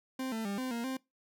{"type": "tone with pitch steps", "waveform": "40% pulse", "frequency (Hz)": [261.2, 223, 199.8, 257.6, 233.8, 262.3], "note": ["C4", "A3", "G3", "C4", "A#3", "C4"], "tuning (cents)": [-3, 23, 33, -27, 5, 4], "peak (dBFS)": -33, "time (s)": [0.19, 0.97], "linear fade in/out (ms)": 5, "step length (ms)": 130, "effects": ["noise-tail reverb RT60 0.2 s tail -22 dB re dry"]}